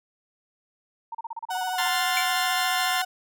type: tone bursts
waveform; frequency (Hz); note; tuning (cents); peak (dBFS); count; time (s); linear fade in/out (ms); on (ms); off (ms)
sine; 918; A#5; -27; -30; 13; 1.12-1.88; 5; 28; 33
type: tone with vibrato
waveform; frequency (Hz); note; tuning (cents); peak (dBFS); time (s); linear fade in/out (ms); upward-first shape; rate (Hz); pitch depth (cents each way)
35% pulse; 740; F#5; 0; -25; 1.5-3.05; 10; sine; 14; 18
type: chord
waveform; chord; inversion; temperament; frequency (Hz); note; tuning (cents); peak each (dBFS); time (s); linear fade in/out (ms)
20% pulse; F major; second; equal; 1046.5 / 1396.9 / 1760; C6 / F6 / A6; 0 / 0 / 0; -23 / -25 / -24; 1.78-3.02; 5
type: tone with exponential decay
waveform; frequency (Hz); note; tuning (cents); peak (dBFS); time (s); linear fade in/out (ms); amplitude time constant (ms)
square; 2300; D7; -37; -22; 2.17-2.3; 1; 27
effects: none